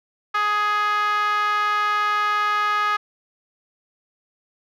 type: tone with band-pass filter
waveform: 5% pulse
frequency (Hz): 417.4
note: G#4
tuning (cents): +9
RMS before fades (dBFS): -21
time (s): 0.34-2.97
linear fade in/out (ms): 10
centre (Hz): 1300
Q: 4
effects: none